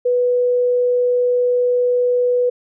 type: tone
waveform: sine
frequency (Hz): 492.5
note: B4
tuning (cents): -5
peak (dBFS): -13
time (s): 0.05-2.5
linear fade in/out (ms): 10
effects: none